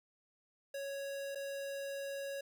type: tone with dropouts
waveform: square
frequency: 554.4 Hz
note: C#5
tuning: in tune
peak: -40 dBFS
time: 0.74-2.41 s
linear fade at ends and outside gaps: 5 ms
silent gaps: 1.349-1.355 s
effects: none